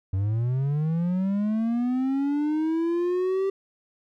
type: linear sweep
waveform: triangle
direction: up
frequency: 92.3 to 392 Hz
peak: -20 dBFS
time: 0.13-3.5 s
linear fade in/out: 5 ms
effects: none